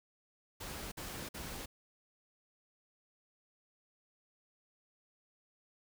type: noise bursts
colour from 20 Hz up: pink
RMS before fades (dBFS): -44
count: 3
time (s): 0.6-1.66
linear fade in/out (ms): 10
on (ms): 320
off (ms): 50
effects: none